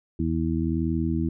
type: harmonic tone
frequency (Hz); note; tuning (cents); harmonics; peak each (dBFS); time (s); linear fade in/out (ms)
81.2; E2; -26; 1 / 2 / 3 / 4; -28 / -28 / -28 / -28; 0.19-1.29; 5
effects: none